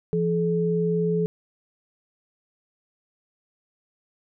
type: tone pair together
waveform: sine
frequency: 170 / 428.4 Hz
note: F3 / A4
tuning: -46 / -46 cents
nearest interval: octave + major third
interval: 1600 cents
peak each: -23 dBFS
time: 0.13-1.26 s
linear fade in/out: 0 ms
effects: none